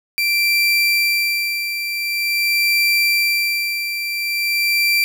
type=tone with tremolo; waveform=30% pulse; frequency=2352 Hz; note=D7; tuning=2 cents sharp; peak=-11 dBFS; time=0.18-5.04 s; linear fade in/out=0 ms; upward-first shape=sine; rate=0.46 Hz; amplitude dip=60%; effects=none